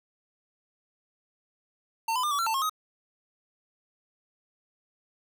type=tone with pitch steps; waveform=square; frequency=905 / 1008 / 1200 / 1142 / 1356 / 892 / 1079 / 1260 Hz; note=A5 / B5 / D6 / D6 / E6 / A5 / C#6 / D#6; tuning=+48 / +35 / +37 / -49 / +49 / +23 / -47 / +21 cents; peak=-26 dBFS; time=2.08-2.696 s; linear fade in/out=5 ms; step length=77 ms; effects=none